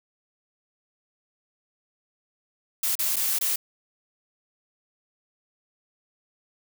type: noise with dropouts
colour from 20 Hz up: blue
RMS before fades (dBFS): -25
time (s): 2.83-3.56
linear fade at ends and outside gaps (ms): 5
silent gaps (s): 2.954-2.99 / 3.16-3.165 / 3.388-3.41
effects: none